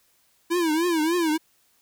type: tone with vibrato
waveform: square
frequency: 329.6 Hz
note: E4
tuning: in tune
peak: -21 dBFS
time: 0.5-1.38 s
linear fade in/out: 20 ms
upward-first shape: triangle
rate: 3.4 Hz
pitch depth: 160 cents each way
effects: white hiss -64 dBFS RMS until 1.81 s